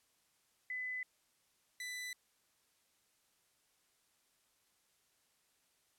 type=tone pair in turn; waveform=sine / sawtooth; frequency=2008 / 1993 Hz; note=B6 / B6; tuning=+28 / +15 cents; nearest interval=unison; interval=13 cents; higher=first; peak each=-38 / -38 dBFS; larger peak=neither; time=0.7-1.03 / 1.8-2.13 s; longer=neither; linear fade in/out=2 ms; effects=white hiss -75 dBFS RMS until 5.98 s + low-pass 12000 Hz 12 dB/octave